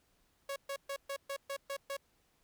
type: tone bursts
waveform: sawtooth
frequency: 554.4 Hz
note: C#5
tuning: in tune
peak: -33 dBFS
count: 8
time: 0.49-1.968 s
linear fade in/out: 5 ms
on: 71 ms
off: 130 ms
effects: pink hiss -73 dBFS RMS until 2.43 s